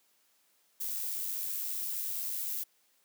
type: noise with amplitude modulation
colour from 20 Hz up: violet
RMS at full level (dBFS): -34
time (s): 0.8-2.64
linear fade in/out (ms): 10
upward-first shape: sine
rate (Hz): 95.3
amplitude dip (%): 35
effects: white hiss -70 dBFS RMS until 3.04 s + high-pass 200 Hz 12 dB/octave